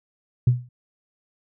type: tone with exponential decay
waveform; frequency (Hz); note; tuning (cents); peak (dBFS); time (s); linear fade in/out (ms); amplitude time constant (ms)
sine; 123.1; B2; -5; -9; 0.47-0.69; 5; 46
effects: tanh soft clip ceiling -8 dBFS